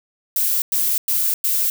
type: noise bursts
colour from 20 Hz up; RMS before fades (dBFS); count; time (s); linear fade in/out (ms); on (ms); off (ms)
violet; -19; 4; 0.36-1.7; 2; 260; 100
effects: none